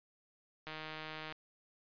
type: click train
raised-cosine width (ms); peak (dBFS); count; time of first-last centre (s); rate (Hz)
0.3; -28; 103; 0.67-1.324; 156
effects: resampled to 11025 Hz